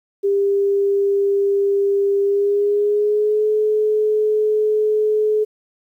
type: tone with pitch glide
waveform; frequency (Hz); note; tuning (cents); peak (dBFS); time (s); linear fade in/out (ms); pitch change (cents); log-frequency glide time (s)
sine; 398.9 to 427.5; G4 to A4; +30 to -50; -14; 0.23-5.45; 20; +120; 2.22-3.46
effects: 9-bit